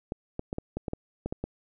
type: clicks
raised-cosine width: 2 ms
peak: -18 dBFS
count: 10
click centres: 0.121 / 0.394 / 0.529 / 0.584 / 0.77 / 0.882 / 0.934 / 1.26 / 1.325 / 1.44 s
effects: none